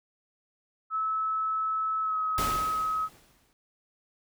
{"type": "tone with pitch glide", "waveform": "sine", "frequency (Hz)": [1300, 1275.5], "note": ["E6", "D#6"], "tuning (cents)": [-24, 43], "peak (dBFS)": -26, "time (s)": [0.9, 3.09], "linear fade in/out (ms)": 50, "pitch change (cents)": -33, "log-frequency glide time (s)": [2.02, 2.17]}
{"type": "noise with exponential decay", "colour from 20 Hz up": "pink", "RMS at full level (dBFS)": -30, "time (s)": [2.38, 3.53], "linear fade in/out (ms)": 0, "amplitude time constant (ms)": 250}
{"effects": []}